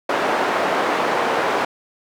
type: band-pass noise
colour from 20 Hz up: white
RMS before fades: -20 dBFS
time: 0.09-1.65 s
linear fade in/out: 5 ms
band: 330 to 1100 Hz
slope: 12 dB/octave
effects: none